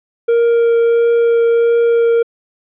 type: tone with vibrato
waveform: triangle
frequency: 466.2 Hz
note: A#4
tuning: in tune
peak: -7 dBFS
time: 0.28-2.23 s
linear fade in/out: 10 ms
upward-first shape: triangle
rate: 1.5 Hz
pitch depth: 8 cents each way
effects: resampled to 8000 Hz